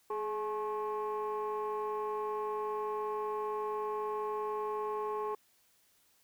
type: tone cluster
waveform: sine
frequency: 422.2 / 853 / 1085 Hz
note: G#4 / G#5 / C#6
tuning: +29 / +46 / -37 cents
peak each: -34 / -39 / -37 dBFS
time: 0.1-5.35 s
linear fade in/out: 5 ms
effects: tanh soft clip ceiling -28 dBFS + white hiss -69 dBFS RMS until 6.23 s